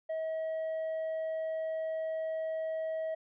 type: tone with tanh clipping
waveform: sine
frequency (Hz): 640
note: D#5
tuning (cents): +49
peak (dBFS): -33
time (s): 0.09-3.15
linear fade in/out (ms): 10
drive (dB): 3
effects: none